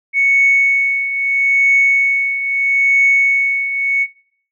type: tone with tremolo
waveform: sine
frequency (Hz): 2217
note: C#7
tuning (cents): 0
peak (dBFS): -7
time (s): 0.13-4.07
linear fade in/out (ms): 50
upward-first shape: triangle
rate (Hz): 0.77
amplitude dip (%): 70
effects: noise-tail reverb RT60 0.6 s tail -22 dB re dry + tanh soft clip ceiling -3 dBFS